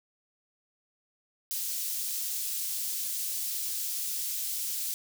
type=high-pass noise; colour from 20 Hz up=white; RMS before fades=-33 dBFS; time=1.51-4.94 s; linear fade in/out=0 ms; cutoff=4700 Hz; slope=12 dB/octave; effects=none